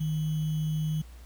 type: tone with sample-and-hold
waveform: sine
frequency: 155.56 Hz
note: D#3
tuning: in tune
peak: -26 dBFS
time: 0-1.02 s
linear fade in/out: 10 ms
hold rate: 3150 Hz
effects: added 60 Hz sine -45 dBFS peak until 1.25 s + pink hiss -57 dBFS RMS until 1.25 s